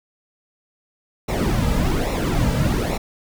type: noise with flanger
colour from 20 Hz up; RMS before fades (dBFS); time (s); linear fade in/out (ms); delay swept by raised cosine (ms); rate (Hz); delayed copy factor
brown; -20; 1.28-2.98; 10; 0.63 to 2.83; 1.2; -0.7
effects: none